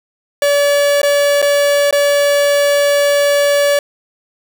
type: tone with dropouts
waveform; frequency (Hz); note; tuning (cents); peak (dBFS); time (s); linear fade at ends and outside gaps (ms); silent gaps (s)
45% pulse; 573; D5; -43; -10; 0.42-3.79; 2; 1.017-1.031 / 1.418-1.425 / 1.91-1.926
effects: 7-bit